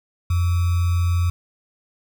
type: tone with sample-and-hold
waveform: sine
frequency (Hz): 87.31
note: F2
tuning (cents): 0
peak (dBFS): -16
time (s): 0.3-1.3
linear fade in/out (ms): 5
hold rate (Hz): 1225
effects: none